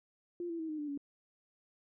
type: tone with pitch steps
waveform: sine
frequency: 348.1 / 334.1 / 320.7 / 307.8 / 295.4 / 283.6 Hz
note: F4 / E4 / E4 / D#4 / D4 / C#4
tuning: -6 / +23 / -48 / -19 / +10 / +40 cents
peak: -36 dBFS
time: 0.4-0.976 s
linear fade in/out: 2 ms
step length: 96 ms
effects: none